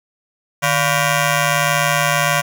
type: ring-modulated tone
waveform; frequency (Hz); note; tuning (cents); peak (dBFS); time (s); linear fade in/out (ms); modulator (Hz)
10% pulse; 426.6; G#4; +46; -3; 0.62-2.42; 20; 274
effects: none